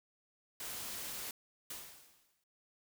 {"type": "noise", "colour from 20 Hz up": "white", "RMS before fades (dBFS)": -43, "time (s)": [0.6, 1.31], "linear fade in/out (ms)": 2}
{"type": "noise with exponential decay", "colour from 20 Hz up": "white", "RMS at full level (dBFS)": -43, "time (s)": [1.7, 2.44], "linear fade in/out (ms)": 5, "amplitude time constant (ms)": 160}
{"effects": []}